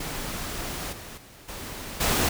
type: noise with level steps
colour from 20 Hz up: pink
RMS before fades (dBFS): -33 / -41 / -49 / -37 / -23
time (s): 0-2.29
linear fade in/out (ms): 5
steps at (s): 0.92 / 1.17 / 1.48 / 2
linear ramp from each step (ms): 10
effects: none